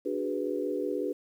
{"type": "chord", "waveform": "sine", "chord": "G# half-diminished seventh", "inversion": "second", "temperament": "equal", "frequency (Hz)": [293.7, 370, 415.3, 493.9], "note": ["D4", "F#4", "G#4", "B4"], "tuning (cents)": [0, 0, 0, 0], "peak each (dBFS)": -34, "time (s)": [0.05, 1.13], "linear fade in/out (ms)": 10, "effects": ["10-bit"]}